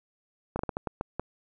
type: slowing click train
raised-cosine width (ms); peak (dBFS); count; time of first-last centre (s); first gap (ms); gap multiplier
1; -16; 8; 0.56-1.196; 32; 1.34
effects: none